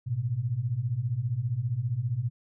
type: beating tone pair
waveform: sine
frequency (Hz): 110.1 / 125.1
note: A2 / B2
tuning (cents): +2 / +23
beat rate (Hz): 15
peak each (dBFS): -31 / -28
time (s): 0.06-2.3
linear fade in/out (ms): 20
effects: none